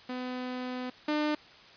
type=tone pair in turn; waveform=sawtooth; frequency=251.9 / 300.9 Hz; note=B3 / D4; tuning=+34 / +42 cents; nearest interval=minor third; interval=308 cents; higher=second; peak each=-30 / -23 dBFS; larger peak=second; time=0.09-0.9 / 1.08-1.35 s; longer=first; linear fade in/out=5 ms; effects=white hiss -53 dBFS RMS until 1.76 s + resampled to 11025 Hz